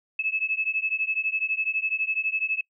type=beating tone pair; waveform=sine; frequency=2593 / 2605 Hz; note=E7 / E7; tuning=-29 / -21 cents; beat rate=12 Hz; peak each=-27 dBFS; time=0.19-2.61 s; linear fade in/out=5 ms; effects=noise-tail reverb RT60 0.1 s tail -24 dB re dry